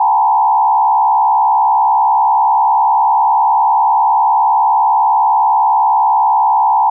sine tone with frequency modulation, 880 Hz, A5, in tune, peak -8 dBFS, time 0-6.9 s, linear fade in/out 5 ms, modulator 70.1 Hz, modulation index 1.3, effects none

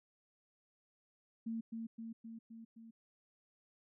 sine tone with echo, 226.8 Hz, A#3, 47 cents flat, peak -37 dBFS, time 1.46-1.61 s, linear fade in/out 10 ms, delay 260 ms, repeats 5, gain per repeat -3 dB, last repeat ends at 2.91 s, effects none

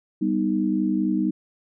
sine chord, G augmented, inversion none, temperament equal, 196 / 246.9 / 311.1 Hz, G3 / B3 / D#4, 0 / 0 / 0 cents, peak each -24 / -26 / -23 dBFS, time 0.21-1.31 s, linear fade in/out 10 ms, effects none

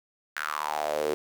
sawtooth tone with high-pass filter sweep, 75.7 Hz, D#2, 47 cents flat, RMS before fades -30 dBFS, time 0.36-1.14 s, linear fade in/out 0 ms, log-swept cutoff 1600 to 400 Hz, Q 5.5, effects 8-bit

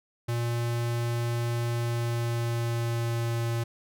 square tone with pitch glide, 118.3 to 116.6 Hz, A#2 to A#2, +26 to +1 cents, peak -27 dBFS, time 0.28-3.64 s, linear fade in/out 10 ms, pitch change -25 cents, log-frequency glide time 1.68-3.35 s, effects none

